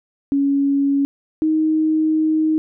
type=tone pair in turn; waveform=sine; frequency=279.2 / 313.4 Hz; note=C#4 / D#4; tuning=+13 / +13 cents; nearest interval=major second; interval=200 cents; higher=second; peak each=-14 dBFS; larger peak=neither; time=0.32-1.05 / 1.42-2.58 s; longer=second; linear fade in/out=0 ms; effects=none